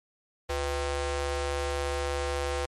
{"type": "ring-modulated tone", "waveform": "sawtooth", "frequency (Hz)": 284.2, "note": "C#4", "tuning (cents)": 43, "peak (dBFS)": -21, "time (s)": [0.49, 2.66], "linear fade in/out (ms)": 10, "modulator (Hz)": 214, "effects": ["low-pass 10000 Hz 12 dB/octave", "MP3 64 kbps"]}